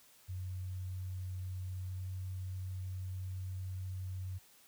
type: tone with pitch glide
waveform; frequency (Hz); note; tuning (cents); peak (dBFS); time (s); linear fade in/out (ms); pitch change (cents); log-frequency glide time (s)
sine; 92.4 to 93.2; F#2 to F#2; -2 to +13; -38; 0.28-4.39; 20; +15; 1.76-2.1
effects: white hiss -63 dBFS RMS until 4.67 s